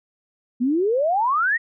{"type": "exponential sweep", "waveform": "sine", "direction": "up", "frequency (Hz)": [233.1, 1937], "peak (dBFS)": -17, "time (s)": [0.6, 1.58], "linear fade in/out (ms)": 20, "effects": []}